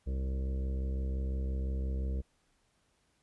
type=harmonic tone with a mistuned harmonic; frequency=65.8 Hz; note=C2; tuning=10 cents sharp; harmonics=1 / 2 / 3 / 4 / 5 / 6 / 7 / 8 / 9; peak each=-31 / -46 / -44 / -54 / -50 / -56 / -49 / -57 / -58 dBFS; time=0.06-2.22 s; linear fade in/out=20 ms; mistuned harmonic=8; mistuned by=+26 cents; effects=pink hiss -73 dBFS RMS until 3.22 s + resampled to 24000 Hz